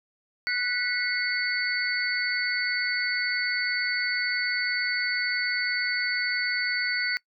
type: tone cluster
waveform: sine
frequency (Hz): 1480 / 1958 / 2167 / 4507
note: F#6 / B6 / C#7 / C#8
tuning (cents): 0 / -15 / -40 / +28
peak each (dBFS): -30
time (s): 0.47-7.17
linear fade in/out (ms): 0
effects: noise-tail reverb RT60 0.1 s tail -23 dB re dry